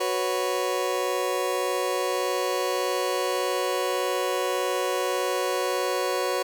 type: chord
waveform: 30% pulse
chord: F# suspended fourth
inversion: none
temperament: just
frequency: 370 / 493.3 / 555 Hz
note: F#4 / B4 / C#5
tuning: 0 / -2 / +2 cents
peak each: -26 dBFS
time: 0-6.43 s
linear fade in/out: 10 ms
effects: none